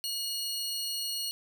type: tone pair together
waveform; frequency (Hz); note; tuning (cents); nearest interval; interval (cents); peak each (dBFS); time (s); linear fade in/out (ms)
sawtooth; 2897 / 4332; F#7 / C#8; -37 / -41; perfect fifth; 696; -35 / -30; 0.04-1.31; 0
effects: none